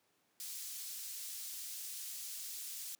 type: high-pass noise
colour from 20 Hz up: pink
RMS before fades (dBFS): -45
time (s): 0.4-2.95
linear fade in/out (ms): 0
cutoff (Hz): 5700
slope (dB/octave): 12
effects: pink hiss -75 dBFS RMS until 2.99 s + high-pass 200 Hz 12 dB/octave